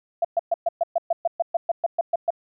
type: tone bursts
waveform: sine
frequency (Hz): 677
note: E5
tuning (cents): +46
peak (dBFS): -17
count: 15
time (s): 0.22-2.305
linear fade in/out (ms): 5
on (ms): 27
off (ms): 120
effects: none